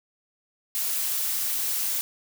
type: noise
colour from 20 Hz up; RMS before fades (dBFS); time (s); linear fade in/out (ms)
blue; -27; 0.75-2.01; 0
effects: none